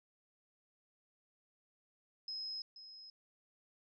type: tone with echo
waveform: sine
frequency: 5120 Hz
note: D#8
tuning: 49 cents sharp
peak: -40 dBFS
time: 2.28-2.62 s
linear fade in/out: 2 ms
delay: 480 ms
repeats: 1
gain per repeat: -11 dB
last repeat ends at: 3.1 s
effects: none